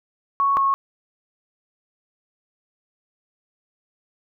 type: tone pair in turn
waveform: sine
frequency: 1108.7 / 1095.3 Hz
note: C#6 / C#6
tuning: 0 / -21 cents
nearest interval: unison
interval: 21 cents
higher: first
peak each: -16 dBFS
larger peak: neither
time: 0.4-0.57 / 0.57-0.74 s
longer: neither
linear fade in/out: 0 ms
effects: none